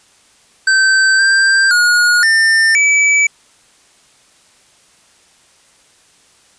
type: tone with pitch steps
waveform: square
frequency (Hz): 1549 / 1578 / 1441 / 1800 / 2298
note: G6 / G6 / F#6 / A6 / D7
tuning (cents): -21 / +11 / -46 / +39 / -38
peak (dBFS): -9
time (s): 0.67-3.27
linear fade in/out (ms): 5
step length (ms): 520
effects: white hiss -50 dBFS RMS until 6.58 s + resampled to 22050 Hz